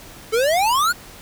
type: exponential sweep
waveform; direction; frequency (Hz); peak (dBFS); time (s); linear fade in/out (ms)
square; up; 428.7 to 1498; -16; 0.32-0.93; 20
effects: pink hiss -41 dBFS RMS until 1.21 s

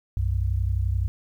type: tone pair together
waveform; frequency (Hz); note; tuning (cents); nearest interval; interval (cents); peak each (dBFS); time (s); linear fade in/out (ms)
sine; 63.4 / 95; B1 / F#2; +46 / +46; perfect fifth; 700; -24; 0.17-1.08; 0
effects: 10-bit

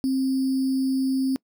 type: tone with sample-and-hold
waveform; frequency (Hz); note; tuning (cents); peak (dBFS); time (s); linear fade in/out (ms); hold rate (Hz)
sine; 264.6; C4; +20; -20; 0.04-1.36; 0; 4900
effects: noise-tail reverb RT60 0.1 s tail -25 dB re dry

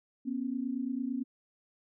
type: tone pair together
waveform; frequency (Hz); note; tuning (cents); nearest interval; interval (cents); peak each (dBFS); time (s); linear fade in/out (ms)
sine; 243 / 271.9; B3 / C#4; -28 / -33; major second; 195; -34 / -34; 0.25-1.24; 20
effects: none

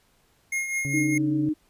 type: tone with tremolo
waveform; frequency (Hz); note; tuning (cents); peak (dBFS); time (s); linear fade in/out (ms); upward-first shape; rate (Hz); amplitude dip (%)
square; 2144; C7; +42; -24; 0.52-1.18; 5; triangle; 4.9; 60
type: harmonic tone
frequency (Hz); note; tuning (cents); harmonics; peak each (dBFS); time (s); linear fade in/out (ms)
140; C#3; +18; 1 / 2 / 3 / 4; -28 / -34 / -47 / -49; 0.85-1.49; 0
type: tone with vibrato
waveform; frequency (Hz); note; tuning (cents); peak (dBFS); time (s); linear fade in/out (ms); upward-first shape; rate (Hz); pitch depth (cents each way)
sine; 306.2; D#4; -28; -22; 0.93-1.54; 20; sine; 7.7; 17
effects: pink hiss -64 dBFS RMS until 1.69 s + resampled to 32000 Hz

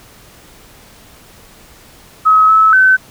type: tone with pitch steps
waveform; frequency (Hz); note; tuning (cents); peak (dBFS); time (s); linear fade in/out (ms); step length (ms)
sine; 1278 / 1300 / 1525; D#6 / E6 / G6; +46 / -24 / -48; -5; 2.25-2.97; 20; 240
effects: pink hiss -42 dBFS RMS until 3.1 s

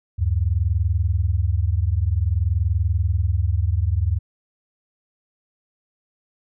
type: tone pair together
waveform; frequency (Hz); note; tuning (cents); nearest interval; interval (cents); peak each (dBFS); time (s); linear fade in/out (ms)
sine; 75.8 / 96.31; D#2 / G2; -45 / -30; major third; 415; -20; 0.18-4.19; 20
effects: none

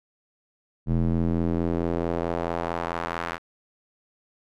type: tone with band-pass filter sweep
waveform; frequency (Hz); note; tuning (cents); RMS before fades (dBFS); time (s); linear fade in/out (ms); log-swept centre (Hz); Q
square; 42.27; E1; +44; -26; 0.86-3.39; 50; 160 to 1500; 1.2
effects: none

